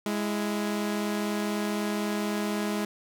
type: tone pair together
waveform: sawtooth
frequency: 207.7 / 331.5 Hz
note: G#3 / E4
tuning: 0 / +10 cents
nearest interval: minor sixth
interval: 810 cents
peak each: -24 / -30 dBFS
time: 0.06-2.85 s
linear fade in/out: 2 ms
effects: none